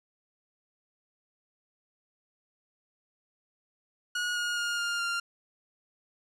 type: tone with pitch steps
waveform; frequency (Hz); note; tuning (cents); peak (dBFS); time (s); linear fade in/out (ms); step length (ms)
sawtooth; 1449 / 1434.8 / 1420.8 / 1406.9 / 1393.2; F#6 / F6 / F6 / F6 / F6; -37 / +46 / +29 / +12 / -5; -25; 4.15-5.2; 5; 210
effects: low-pass 8000 Hz 12 dB/octave

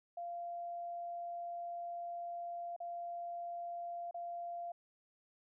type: tone with dropouts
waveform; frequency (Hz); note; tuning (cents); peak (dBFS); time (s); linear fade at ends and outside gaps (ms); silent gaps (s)
sine; 692; F5; -16; -40; 0.17-4.72; 5; 2.764-2.802 / 4.111-4.143
effects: none

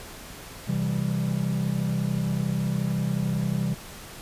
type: chord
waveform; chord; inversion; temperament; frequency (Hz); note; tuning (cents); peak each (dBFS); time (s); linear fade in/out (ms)
triangle; C major; none; equal; 130.81 / 164.81 / 196; C3 / E3 / G3; 0 / 0 / 0; -26; 0.67-3.75; 20
effects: pink hiss -42 dBFS RMS until 4.21 s + resampled to 32000 Hz

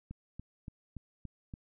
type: click train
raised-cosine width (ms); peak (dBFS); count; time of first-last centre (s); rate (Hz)
5; -30; 6; 0.11-1.539; 3.5
effects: none

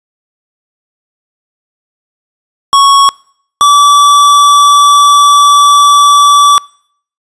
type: tone pair in turn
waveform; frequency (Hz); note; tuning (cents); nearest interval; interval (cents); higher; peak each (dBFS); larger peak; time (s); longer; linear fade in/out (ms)
square; 1108.7 / 1154.1; C#6 / D6; 0 / -31; minor second; 69; second; -3; neither; 2.73-3.09 / 3.61-6.58; second; 0
effects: noise-tail reverb RT60 0.6 s tail -25 dB re dry + resampled to 22050 Hz

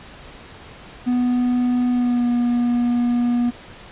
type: tone with pitch glide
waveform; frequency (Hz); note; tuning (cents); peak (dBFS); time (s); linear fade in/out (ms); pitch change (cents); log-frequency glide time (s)
triangle; 246.9 to 241; B3 to B3; 0 to -42; -14; 1.06-3.51; 20; -42; 1.9-2.28
effects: pink hiss -41 dBFS RMS until 3.91 s + resampled to 8000 Hz

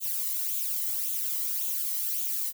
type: noise with flanger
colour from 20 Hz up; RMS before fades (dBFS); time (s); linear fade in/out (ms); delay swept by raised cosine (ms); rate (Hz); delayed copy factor
violet; -30; 0-2.53; 50; 0.28 to 1.01; 1.8; +0.6
effects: none

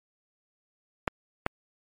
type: clicks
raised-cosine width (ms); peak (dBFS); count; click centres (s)
0.5; -9; 2; 1.078 / 1.464
effects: MP3 64 kbps

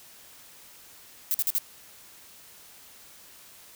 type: noise bursts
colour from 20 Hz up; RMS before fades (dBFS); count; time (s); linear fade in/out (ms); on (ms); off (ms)
violet; -25; 4; 1.31-1.583; 0; 33; 47
effects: white hiss -51 dBFS RMS until 3.75 s

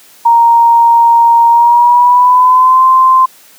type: tone with pitch glide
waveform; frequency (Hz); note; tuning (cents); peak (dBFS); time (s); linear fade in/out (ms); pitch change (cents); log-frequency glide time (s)
sine; 932.3 to 1040.4; A#5 to C6; 0 to -10; -3; 0.25-3.26; 10; +190; 1.49-2.84
effects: white hiss -41 dBFS RMS until 3.58 s + high-pass 150 Hz 12 dB/octave

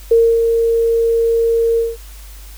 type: tone with ADSR envelope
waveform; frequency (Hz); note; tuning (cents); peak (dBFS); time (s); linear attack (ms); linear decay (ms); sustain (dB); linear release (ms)
sine; 459.9; A#4; -23; -6; 0.11-1.97; 6; 270; -5; 190
effects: added 50 Hz sine -33 dBFS peak until 2.57 s + white hiss -42 dBFS RMS until 2.57 s

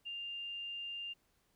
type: tone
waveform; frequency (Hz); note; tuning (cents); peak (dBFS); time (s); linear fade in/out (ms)
sine; 2798; F7; +3; -40; 0.05-1.14; 20
effects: pink hiss -75 dBFS RMS until 1.55 s

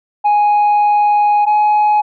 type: tone pair in turn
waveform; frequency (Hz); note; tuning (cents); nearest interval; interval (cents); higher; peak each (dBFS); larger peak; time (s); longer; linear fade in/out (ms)
sine; 830.6 / 841.2; G#5 / G#5; 0 / +22; unison; 22; second; -6; neither; 0.24-1.46 / 1.46-2.02; first; 20
effects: tanh soft clip ceiling -8 dBFS

